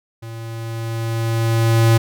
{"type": "tone with level ramp", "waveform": "square", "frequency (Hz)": 114, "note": "A#2", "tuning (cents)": -38, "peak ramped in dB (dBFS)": [-31, -10], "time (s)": [0.22, 1.98], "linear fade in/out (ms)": 10, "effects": []}